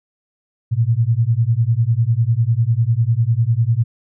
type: beating tone pair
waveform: sine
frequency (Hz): 110.8 / 120.8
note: A2 / B2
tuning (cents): +13 / -38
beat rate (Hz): 10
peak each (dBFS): -16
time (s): 0.71-3.84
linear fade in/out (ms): 20
effects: none